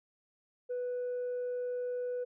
sine tone, 493.9 Hz, B4, in tune, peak -31 dBFS, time 0.69-2.25 s, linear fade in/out 20 ms, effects tanh soft clip ceiling -31 dBFS

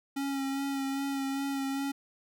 square tone with vibrato, 274.2 Hz, C#4, 19 cents flat, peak -31 dBFS, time 0.16-1.92 s, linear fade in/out 10 ms, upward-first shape sine, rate 2.5 Hz, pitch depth 21 cents each way, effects none

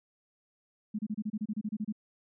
sine tone bursts, 212.7 Hz, G#3, 42 cents sharp, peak -30 dBFS, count 13, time 0.94-1.925 s, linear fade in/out 10 ms, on 49 ms, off 29 ms, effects none

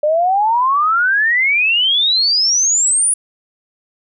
sine exponential sweep, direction up, 587.3 to 9930 Hz, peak -11 dBFS, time 0.03-3.14 s, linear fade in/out 5 ms, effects none

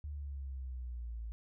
sine exponential sweep, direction down, 74.4 to 55 Hz, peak -39 dBFS, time 0.04-1.32 s, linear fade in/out 0 ms, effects none

